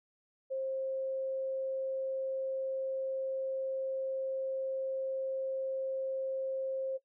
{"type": "tone", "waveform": "sine", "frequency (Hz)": 531, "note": "C5", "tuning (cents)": 25, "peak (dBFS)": -32, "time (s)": [0.5, 6.98], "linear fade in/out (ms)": 20, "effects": ["noise-tail reverb RT60 0.1 s tail -17 dB re dry"]}